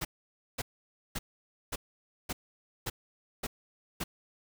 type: noise bursts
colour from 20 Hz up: pink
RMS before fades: -34 dBFS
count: 8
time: 0.01-4.04 s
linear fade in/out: 10 ms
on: 40 ms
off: 530 ms
effects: none